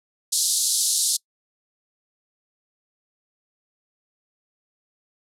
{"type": "band-pass noise", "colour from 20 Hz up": "white", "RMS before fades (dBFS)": -22, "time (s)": [0.32, 1.17], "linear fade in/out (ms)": 10, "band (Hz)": [3800, 11000], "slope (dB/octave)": 48, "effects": ["noise-tail reverb RT60 0.1 s tail -25 dB re dry"]}